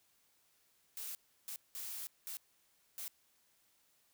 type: noise bursts at uneven times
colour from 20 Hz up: blue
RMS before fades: -44 dBFS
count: 5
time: 0.97-1.15 / 1.48-1.56 / 1.75-2.07 / 2.27-2.37 / 2.98-3.08 s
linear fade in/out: 0 ms
effects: white hiss -73 dBFS RMS until 4.13 s